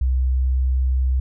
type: tone with pitch glide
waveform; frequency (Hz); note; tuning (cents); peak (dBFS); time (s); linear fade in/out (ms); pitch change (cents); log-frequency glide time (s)
sine; 64.2 to 64.65; C2 to C2; -32 to -20; -15; 0.01-1.2; 5; +12; 0.34-0.44
effects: tanh soft clip ceiling -11 dBFS